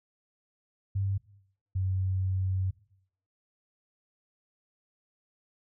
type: tone pair in turn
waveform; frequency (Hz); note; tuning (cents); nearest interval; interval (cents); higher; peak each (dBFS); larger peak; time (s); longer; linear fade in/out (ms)
sine; 98 / 94.19; G2 / F#2; 0 / +31; minor second; 69; first; -26; neither; 0.95-1.18 / 1.75-2.71; second; 10
effects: noise-tail reverb RT60 0.7 s tail -20 dB re dry

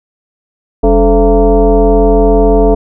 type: tone with frequency modulation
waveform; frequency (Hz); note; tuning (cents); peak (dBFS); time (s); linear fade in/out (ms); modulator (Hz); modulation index
sine; 197; G3; +9; -4; 0.83-2.75; 10; 240; 2
effects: none

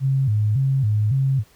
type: tone with vibrato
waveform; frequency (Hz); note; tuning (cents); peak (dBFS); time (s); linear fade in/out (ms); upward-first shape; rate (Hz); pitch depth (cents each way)
sine; 119.5; A#2; +43; -16; 0-1.44; 50; square; 1.8; 210
effects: pink hiss -55 dBFS RMS until 1.55 s

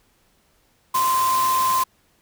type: tone in noise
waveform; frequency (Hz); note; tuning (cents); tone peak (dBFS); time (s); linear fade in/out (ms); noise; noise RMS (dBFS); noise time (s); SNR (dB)
sine; 1039; C6; -12; -17; 0.94-1.84; 10; white; -28; 0.94-1.84; +8
effects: pink hiss -62 dBFS RMS until 2.21 s

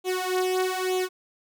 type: tone with flanger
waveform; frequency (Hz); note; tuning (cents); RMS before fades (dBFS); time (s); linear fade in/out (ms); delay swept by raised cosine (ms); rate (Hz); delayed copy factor
sawtooth; 370; F#4; 0; -26; 0.04-1.09; 50; 0.29 to 3.09; 1.1; +0.85
effects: none

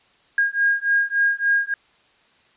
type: beating tone pair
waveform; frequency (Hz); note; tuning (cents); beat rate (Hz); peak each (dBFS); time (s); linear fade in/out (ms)
sine; 1625 / 1628.5; G#6 / G#6; -38 / -34; 3.5; -20; 0.38-1.74; 2
effects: white hiss -58 dBFS RMS until 2.56 s + resampled to 8000 Hz

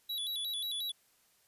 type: tone with vibrato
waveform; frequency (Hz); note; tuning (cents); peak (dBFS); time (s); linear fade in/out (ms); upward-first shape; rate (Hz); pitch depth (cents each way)
square; 3657; A#7; -34; -35; 0.09-0.92; 10; square; 5.6; 110
effects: white hiss -69 dBFS RMS until 1.47 s + resampled to 32000 Hz

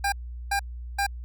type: tone bursts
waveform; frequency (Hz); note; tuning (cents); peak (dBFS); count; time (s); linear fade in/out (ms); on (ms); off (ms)
25% pulse; 800; G5; +35; -19; 3; 0.04-1.066; 5; 82; 390
effects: added 60 Hz sine -34 dBFS peak until 1.24 s

